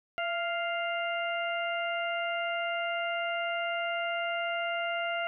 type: harmonic tone with a mistuned harmonic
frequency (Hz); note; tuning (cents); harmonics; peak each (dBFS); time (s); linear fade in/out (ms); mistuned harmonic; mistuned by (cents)
698.5; F5; 0; 1 / 2 / 3 / 4; -32 / -35 / -37 / -38; 0.18-5.27; 0; 1; -49
effects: none